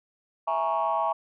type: chord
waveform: sine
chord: A# half-diminished seventh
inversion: second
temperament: equal with one note detuned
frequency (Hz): 659.3 / 830.6 / 938.3 / 1108.7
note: E5 / G#5 / A#5 / C#6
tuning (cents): 0 / 0 / +11 / 0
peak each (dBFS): -28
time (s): 0.47-1.13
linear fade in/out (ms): 10
effects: tanh soft clip ceiling -17 dBFS